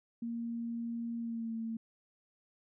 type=tone with pitch glide; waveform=sine; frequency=233 to 226 Hz; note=A#3 to A3; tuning=-1 to +47 cents; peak=-35 dBFS; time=0.22-1.77 s; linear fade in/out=5 ms; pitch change=-52 cents; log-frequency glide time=1.18-1.54 s; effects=none